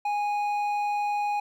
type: tone with hard clipping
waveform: sine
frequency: 826 Hz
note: G#5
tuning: 10 cents flat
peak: -26 dBFS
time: 0.05-1.4 s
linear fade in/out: 5 ms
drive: 6 dB
effects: none